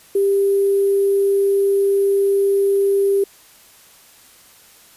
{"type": "tone with sample-and-hold", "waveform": "sine", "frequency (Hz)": 396.1, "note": "G4", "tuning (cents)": 18, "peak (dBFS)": -13, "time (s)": [0.15, 3.24], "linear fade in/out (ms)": 5, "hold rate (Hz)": 11025, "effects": ["white hiss -48 dBFS RMS until 4.96 s", "resampled to 32000 Hz"]}